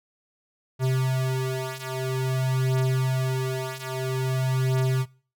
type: beating tone pair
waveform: square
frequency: 130 / 130.5 Hz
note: C3 / C3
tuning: -11 / -4 cents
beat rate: 0.5 Hz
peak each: -28 / -26 dBFS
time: 0.79-5.06 s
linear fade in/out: 50 ms
effects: noise-tail reverb RT60 0.4 s tail -22 dB re dry